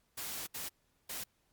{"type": "noise bursts at uneven times", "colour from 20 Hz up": "white", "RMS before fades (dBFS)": -41, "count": 3, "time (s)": [[0.17, 0.47], [0.54, 0.69], [1.09, 1.24]], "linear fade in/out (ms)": 10, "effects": ["pink hiss -75 dBFS RMS until 1.52 s", "Opus 48 kbps"]}